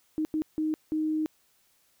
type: tone bursts at uneven times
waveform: sine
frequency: 311.1 Hz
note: D#4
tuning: in tune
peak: -25 dBFS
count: 4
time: 0.18-0.25 / 0.34-0.42 / 0.58-0.74 / 0.92-1.26 s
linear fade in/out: 0 ms
effects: white hiss -67 dBFS RMS until 2 s